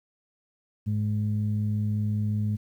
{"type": "tone pair together", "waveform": "sine", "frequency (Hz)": [105.4, 210.8], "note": ["G#2", "G#3"], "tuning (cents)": [26, 26], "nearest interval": "octave", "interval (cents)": 1200, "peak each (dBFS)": [-24, -29], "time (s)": [0.86, 2.57], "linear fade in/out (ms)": 20, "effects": ["tanh soft clip ceiling -17 dBFS", "10-bit"]}